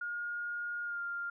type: tone with pitch glide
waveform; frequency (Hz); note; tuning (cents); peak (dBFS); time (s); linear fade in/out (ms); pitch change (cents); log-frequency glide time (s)
sine; 1426 to 1398.3; F6 to F6; +36 to +2; -35; 0.01-1.3; 5; -34; 0.84-1
effects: none